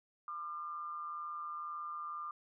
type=tone with amplitude modulation; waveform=sine; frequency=1199 Hz; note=D6; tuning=36 cents sharp; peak=-37 dBFS; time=0.28-2.31 s; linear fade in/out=2 ms; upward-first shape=sine; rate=162 Hz; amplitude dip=55%; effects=none